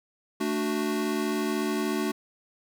square chord, D major, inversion second, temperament equal, 220 / 293.7 / 370 Hz, A3 / D4 / F#4, 0 / 0 / 0 cents, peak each -31 dBFS, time 0.4-2.12 s, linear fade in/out 10 ms, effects none

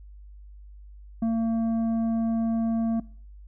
sine tone with tanh clipping, 227 Hz, A#3, 46 cents flat, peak -23 dBFS, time 1.22-3 s, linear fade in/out 5 ms, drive 7 dB, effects noise-tail reverb RT60 0.5 s tail -22 dB re dry + added 50 Hz sine -43 dBFS peak until 3.47 s

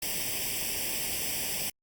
white noise with comb filter, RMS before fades -32 dBFS, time 0.02-1.7 s, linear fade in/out 5 ms, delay 0.37 ms, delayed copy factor +0.85, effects Opus 48 kbps

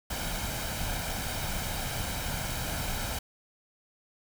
pink noise with comb filter, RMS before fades -33 dBFS, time 0.1-3.19 s, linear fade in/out 5 ms, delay 1.3 ms, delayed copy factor +0.55, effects none

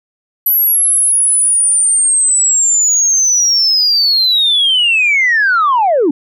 sine linear sweep, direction down, 11840 to 261.6 Hz, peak -7 dBFS, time 0.46-6.11 s, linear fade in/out 5 ms, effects tanh soft clip ceiling -5 dBFS

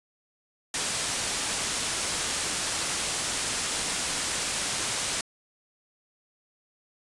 white low-pass noise, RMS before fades -30 dBFS, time 0.74-5.21 s, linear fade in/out 2 ms, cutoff 9900 Hz, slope 48 dB/octave, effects resampled to 24000 Hz

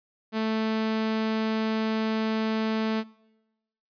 sawtooth tone, 220 Hz, A3, in tune, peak -21 dBFS, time 0.32-3.04 s, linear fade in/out 50 ms, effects noise-tail reverb RT60 1.0 s tail -24 dB re dry + resampled to 11025 Hz

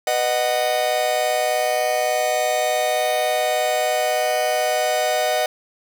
45% pulse chord, B major, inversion none, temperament just, 493.9 / 617.4 / 740.8 Hz, B4 / D#5 / F#5, 0 / -14 / +2 cents, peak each -27 / -21 / -22 dBFS, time 0.07-5.46 s, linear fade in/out 2 ms, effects 9-bit

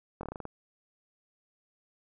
slowing click train, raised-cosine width 1 ms, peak -24 dBFS, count 8, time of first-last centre 0.21-0.453 s, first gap 22 ms, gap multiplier 1.15, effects none

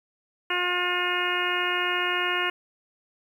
harmonic tone, 357.2 Hz, F4, 39 cents sharp, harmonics 1 / 2 / 3 / 4 / 5 / 6 / 7 / 8, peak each -32 / -35 / -31 / -30 / -31 / -33 / -33 / -30 dBFS, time 0.5-2.5 s, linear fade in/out 5 ms, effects 9-bit

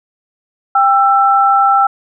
sine tone pair together, 793.2 / 1334 Hz, G5 / E6, +20 / +20 cents, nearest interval major sixth, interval 900 cents, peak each -10 dBFS, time 0.75-1.87 s, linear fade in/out 5 ms, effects none

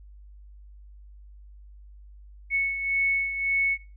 sine beating tone pair, 2208 / 2209.8 Hz, C#7 / C#7, -7 / -6 cents, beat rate 1.8 Hz, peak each -23 / -30 dBFS, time 2.5-3.78 s, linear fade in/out 50 ms, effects noise-tail reverb RT60 0.3 s tail -19 dB re dry + added 50 Hz sine -45 dBFS peak until 3.96 s

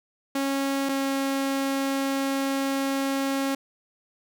sawtooth tone pair in turn, 274.4 / 272.7 Hz, C#4 / C#4, -17 / -28 cents, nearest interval unison, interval 11 cents, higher first, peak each -20 dBFS, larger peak neither, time 0.35-0.89 / 0.89-3.55 s, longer second, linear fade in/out 5 ms, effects none

